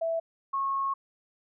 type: tone pair in turn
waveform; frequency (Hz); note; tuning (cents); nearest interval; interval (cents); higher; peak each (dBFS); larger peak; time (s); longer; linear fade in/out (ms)
sine; 659.3 / 1092.1; E5 / C#6; 0 / -26; major sixth; 874; second; -26; neither; 0.01-0.2 / 0.53-0.94; second; 10
effects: none